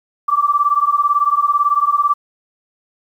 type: beating tone pair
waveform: sine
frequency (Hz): 1156 / 1174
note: D6 / D6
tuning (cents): -28 / -1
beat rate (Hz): 18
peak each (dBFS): -15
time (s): 0.28-2.14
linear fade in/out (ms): 10
effects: 8-bit